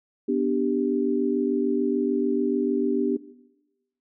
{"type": "chord", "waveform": "sine", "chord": "G major", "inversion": "first", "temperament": "equal", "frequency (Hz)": [246.9, 293.7, 392], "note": ["B3", "D4", "G4"], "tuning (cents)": [0, 0, 0], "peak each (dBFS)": [-25, -25, -25], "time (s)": [0.28, 3.17], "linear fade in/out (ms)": 10, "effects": ["noise-tail reverb RT60 1.0 s tail -18 dB re dry"]}